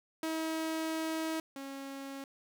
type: tone pair in turn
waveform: sawtooth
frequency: 320.3 / 273.6 Hz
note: E4 / C#4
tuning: -50 / -23 cents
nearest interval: minor third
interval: 273 cents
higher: first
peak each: -29 / -37 dBFS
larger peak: first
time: 0.23-1.4 / 1.56-2.24 s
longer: first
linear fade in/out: 2 ms
effects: none